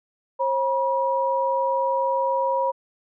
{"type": "tone pair together", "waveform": "sine", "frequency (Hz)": [537, 964], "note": ["C5", "B5"], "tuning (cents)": [45, -42], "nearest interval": "minor seventh", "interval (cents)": 1013, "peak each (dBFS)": [-23, -22], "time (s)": [0.39, 2.72], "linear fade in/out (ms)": 20, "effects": []}